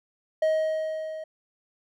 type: tone with level ramp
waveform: triangle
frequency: 630 Hz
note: D#5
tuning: 21 cents sharp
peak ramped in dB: -17 to -32 dBFS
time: 0.42-1.24 s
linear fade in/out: 5 ms
effects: none